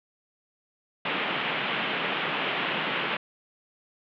white band-pass noise, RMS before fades -29 dBFS, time 1.05-3.17 s, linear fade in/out 5 ms, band 140 to 3200 Hz, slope 48 dB/octave, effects none

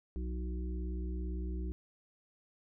harmonic tone with a mistuned harmonic, 61.74 Hz, B1, in tune, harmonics 1 / 3 / 5 / 6, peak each -35 / -45 / -47 / -49 dBFS, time 0.16-1.72 s, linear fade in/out 0 ms, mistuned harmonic 5, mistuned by +22 cents, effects none

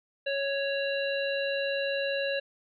harmonic tone with a mistuned harmonic, 554.4 Hz, C#5, in tune, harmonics 1 / 3 / 5 / 7, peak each -29 / -35 / -35 / -38 dBFS, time 0.26-2.4 s, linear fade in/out 10 ms, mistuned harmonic 7, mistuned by +33 cents, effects none

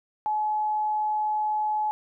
sine tone, 852 Hz, G#5, 44 cents sharp, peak -23 dBFS, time 0.26-1.91 s, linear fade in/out 0 ms, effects none

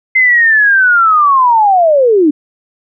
sine linear sweep, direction down, 2083 to 280.5 Hz, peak -5 dBFS, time 0.15-2.31 s, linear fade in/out 10 ms, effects none

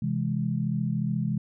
sine chord, C augmented, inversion none, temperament equal, 130.81 / 164.81 / 207.7 Hz, C3 / E3 / G#3, 0 / 0 / 0 cents, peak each -29 dBFS, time 0.02-1.38 s, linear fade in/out 5 ms, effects none

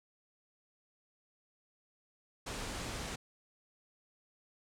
pink low-pass noise, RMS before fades -41 dBFS, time 2.46-3.16 s, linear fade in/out 10 ms, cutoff 9200 Hz, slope 24 dB/octave, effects none

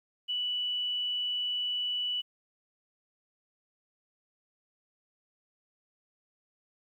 sine tone, 2960 Hz, F#7, in tune, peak -29 dBFS, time 0.28-2.22 s, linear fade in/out 20 ms, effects 11-bit

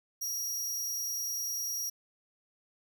sawtooth tone, 5690 Hz, F8, 31 cents sharp, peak -30 dBFS, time 0.21-1.9 s, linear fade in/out 10 ms, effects none

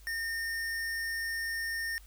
square tone, 1824 Hz, A#6, 38 cents flat, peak -33 dBFS, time 0.07-1.98 s, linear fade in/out 0 ms, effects added 50 Hz sine -51 dBFS peak until 2.06 s + white hiss -61 dBFS RMS until 2.06 s

